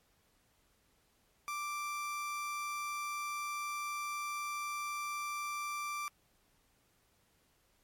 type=tone; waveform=30% pulse; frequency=1176 Hz; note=D6; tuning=2 cents sharp; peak=-34 dBFS; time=1.48-6.08 s; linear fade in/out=0 ms; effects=pink hiss -72 dBFS RMS until 7.83 s + MP3 64 kbps